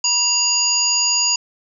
harmonic tone with a mistuned harmonic, 970 Hz, B5, 31 cents flat, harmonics 1 / 3 / 5 / 7, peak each -28 / -24 / -18 / -18 dBFS, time 0.04-1.36 s, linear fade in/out 5 ms, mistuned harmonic 3, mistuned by -76 cents, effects none

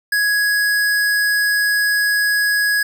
square tone, 1667 Hz, G#6, 6 cents sharp, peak -15 dBFS, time 0.12-2.83 s, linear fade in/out 5 ms, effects none

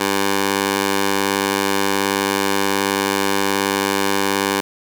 15% pulse tone with high-pass filter, 98.7 Hz, G2, 12 cents sharp, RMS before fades -19 dBFS, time 0-4.61 s, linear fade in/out 5 ms, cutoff 400 Hz, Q 0.6, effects none

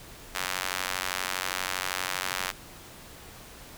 square tone with high-pass filter, 46.25 Hz, F#1, in tune, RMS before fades -32 dBFS, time 0.34-2.52 s, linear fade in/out 20 ms, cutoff 1300 Hz, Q 0.8, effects pink hiss -47 dBFS RMS until 3.77 s

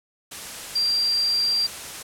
sine tone in noise, 4731 Hz, D8, 12 cents sharp, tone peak -19 dBFS, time 0.75-1.67 s, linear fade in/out 10 ms, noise white, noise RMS -35 dBFS, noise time 0.31-2.03 s, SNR +13 dB, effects low-pass 11000 Hz 12 dB/octave

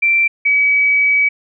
sine tone pair in turn, 2349 / 2278 Hz, D7 / C#7, 0 / +47 cents, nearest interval minor second, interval 53 cents, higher first, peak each -10 dBFS, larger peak neither, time 0.02-0.28 / 0.45-1.29 s, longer second, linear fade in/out 10 ms, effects none

